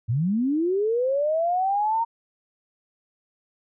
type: linear sweep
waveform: sine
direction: up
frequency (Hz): 103.83 to 932.3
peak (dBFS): -20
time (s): 0.08-2.05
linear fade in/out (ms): 20
effects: none